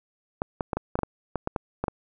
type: clicks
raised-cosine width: 1 ms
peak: -12 dBFS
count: 12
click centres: 0.419 / 0.608 / 0.732 / 0.77 / 0.955 / 0.99 / 1.033 / 1.357 / 1.474 / 1.562 / 1.84 / 1.882 s
effects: none